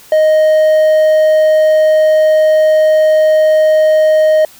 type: tone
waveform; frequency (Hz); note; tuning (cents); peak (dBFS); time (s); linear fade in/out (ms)
triangle; 622.3; D#5; 0; -4; 0.12-4.45; 2
effects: white hiss -40 dBFS RMS until 4.59 s